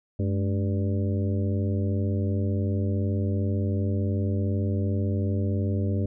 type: harmonic tone with a mistuned harmonic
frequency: 98 Hz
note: G2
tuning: in tune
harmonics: 1 / 2 / 3 / 4 / 5 / 6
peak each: -24 / -30 / -34 / -36 / -38 / -40 dBFS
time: 0.19-6.06 s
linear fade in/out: 5 ms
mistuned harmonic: 2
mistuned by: +130 cents
effects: none